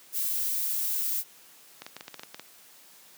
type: noise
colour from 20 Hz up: violet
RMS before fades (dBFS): -29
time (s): 0.12-1.24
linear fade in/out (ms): 50
type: clicks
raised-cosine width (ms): 0.2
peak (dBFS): -22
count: 10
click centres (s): 1.82 / 1.865 / 1.966 / 2.009 / 2.081 / 2.143 / 2.195 / 2.234 / 2.345 / 2.396
effects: white hiss -54 dBFS RMS until 3.17 s + high-pass 150 Hz 12 dB/octave